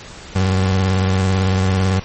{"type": "tone with vibrato", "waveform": "30% pulse", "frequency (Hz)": 94.4, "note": "F#2", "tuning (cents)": 35, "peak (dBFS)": -11, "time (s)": [0.35, 2], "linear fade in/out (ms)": 10, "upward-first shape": "sine", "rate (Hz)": 18, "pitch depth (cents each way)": 42, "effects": ["pink hiss -36 dBFS RMS until 2.04 s", "MP3 32 kbps"]}